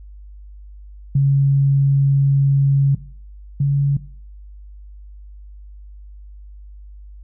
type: tone pair in turn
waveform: sine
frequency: 138.59 / 140.69 Hz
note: C#3 / C#3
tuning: 0 / +26 cents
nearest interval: unison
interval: 26 cents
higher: second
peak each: -11 / -13 dBFS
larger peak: first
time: 1.15-2.95 / 3.6-3.97 s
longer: first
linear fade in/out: 5 ms
effects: noise-tail reverb RT60 0.5 s tail -17 dB re dry + added 50 Hz sine -36 dBFS peak until 7.23 s